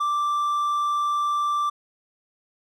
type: tone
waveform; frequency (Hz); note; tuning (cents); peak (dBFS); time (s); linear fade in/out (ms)
triangle; 1174.7; D6; 0; -19; 0-1.7; 10
effects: none